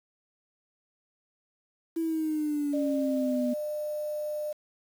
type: exponential sweep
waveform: sine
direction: down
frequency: 331.3 to 244.5 Hz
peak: -26 dBFS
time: 1.96-3.54 s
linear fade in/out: 10 ms
type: tone with pitch glide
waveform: sine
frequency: 598 to 601.8 Hz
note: D5 to D5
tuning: +31 to +42 cents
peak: -30 dBFS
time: 2.73-4.53 s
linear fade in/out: 10 ms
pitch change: +11 cents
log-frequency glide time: 2.85-3.15 s
effects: 8-bit